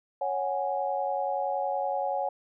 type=chord; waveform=sine; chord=C# suspended fourth; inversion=none; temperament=equal; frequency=554.4 / 740 / 830.6 Hz; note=C#5 / F#5 / G#5; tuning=0 / 0 / 0 cents; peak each=-31 dBFS; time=0.21-2.29 s; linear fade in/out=5 ms; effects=none